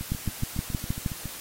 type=two click trains; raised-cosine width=5 ms; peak=-22 / -14 dBFS; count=10 / 7; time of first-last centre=0.01-1.257 / 0.12-1.062 s; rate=7.22 / 6.37 Hz; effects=white hiss -40 dBFS RMS until 1.4 s + AAC 48 kbps